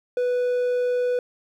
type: tone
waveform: triangle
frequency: 493.9 Hz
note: B4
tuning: in tune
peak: -18 dBFS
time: 0.17-1.19 s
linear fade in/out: 2 ms
effects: 10-bit